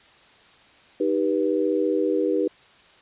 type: chord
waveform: sine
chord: Eb augmented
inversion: none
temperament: equal with one note detuned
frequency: 311.1 / 392 / 486.5 Hz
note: Eb4 / G4 / B4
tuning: 0 / 0 / -26 cents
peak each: -24 dBFS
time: 1-2.48 s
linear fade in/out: 5 ms
effects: white hiss -53 dBFS RMS until 3.01 s + resampled to 8000 Hz